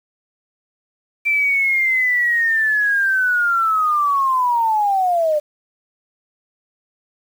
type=linear sweep; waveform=sine; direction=down; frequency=2349 to 587.3 Hz; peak=-14 dBFS; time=1.25-5.4 s; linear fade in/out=20 ms; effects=7-bit